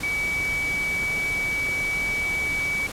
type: tone in noise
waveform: sine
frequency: 2280 Hz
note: C#7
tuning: 48 cents sharp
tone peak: -23 dBFS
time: 0.03-2.87 s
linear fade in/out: 5 ms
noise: pink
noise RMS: -34 dBFS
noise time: 0-2.92 s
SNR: +8 dB
effects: low-pass 12000 Hz 12 dB/octave

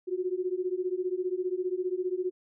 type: beating tone pair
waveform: sine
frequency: 358.5 / 373.5 Hz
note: F4 / F#4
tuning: +45 / +16 cents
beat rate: 15 Hz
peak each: -31 dBFS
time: 0.07-2.31 s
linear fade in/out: 20 ms
effects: none

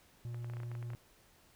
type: tone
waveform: triangle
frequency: 119.1 Hz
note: A#2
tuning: 38 cents sharp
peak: -37 dBFS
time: 0.25-0.95 s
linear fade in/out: 0 ms
type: clicks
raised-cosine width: 0.5 ms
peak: -36 dBFS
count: 12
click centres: 0.345 / 0.445 / 0.499 / 0.536 / 0.569 / 0.602 / 0.633 / 0.716 / 0.752 / 0.827 / 0.903 / 0.934 s
effects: pink hiss -65 dBFS RMS until 1.55 s

